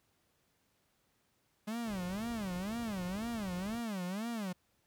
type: tone with vibrato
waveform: 45% pulse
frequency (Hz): 205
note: G#3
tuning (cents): -22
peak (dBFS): -36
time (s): 1.67-4.53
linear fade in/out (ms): 10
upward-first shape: sine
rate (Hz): 2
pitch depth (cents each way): 250
type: noise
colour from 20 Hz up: brown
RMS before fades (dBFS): -46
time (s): 1.85-3.8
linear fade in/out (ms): 20
effects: pink hiss -75 dBFS RMS until 4.86 s + high-pass 60 Hz 12 dB/octave